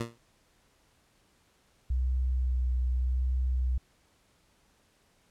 15% pulse tone with exponential decay, 116.54 Hz, A#2, in tune, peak -22 dBFS, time 0-0.18 s, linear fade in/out 5 ms, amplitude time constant 37 ms
sine tone with vibrato, 63 Hz, B1, 35 cents sharp, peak -25 dBFS, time 1.9-3.78 s, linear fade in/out 5 ms, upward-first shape sine, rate 0.85 Hz, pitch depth 20 cents each way
effects pink hiss -67 dBFS RMS until 5.3 s + low-pass 11000 Hz 12 dB/octave

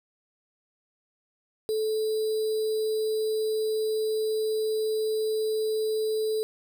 sine tone with sample-and-hold, 435.5 Hz, A4, 18 cents flat, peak -24 dBFS, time 1.69-6.43 s, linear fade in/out 0 ms, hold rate 4410 Hz, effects none

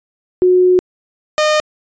sine / sawtooth tone pair in turn, 364.6 / 611.1 Hz, F#4 / D#5, -25 / -31 cents, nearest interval major sixth, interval 894 cents, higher second, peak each -7 dBFS, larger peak neither, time 0.42-0.79 / 1.38-1.6 s, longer first, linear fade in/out 0 ms, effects resampled to 16000 Hz

